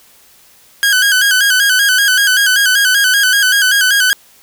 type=tone with vibrato; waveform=sawtooth; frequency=1568 Hz; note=G6; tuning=in tune; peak=-5 dBFS; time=0.83-4.13 s; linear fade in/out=0 ms; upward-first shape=square; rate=5.2 Hz; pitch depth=70 cents each way; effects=white hiss -46 dBFS RMS until 4.42 s